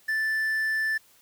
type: tone with quantisation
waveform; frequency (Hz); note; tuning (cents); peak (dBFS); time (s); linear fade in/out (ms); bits
triangle; 1760; A6; 0; -22; 0.08-0.98; 10; 8
effects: white hiss -59 dBFS RMS until 1.21 s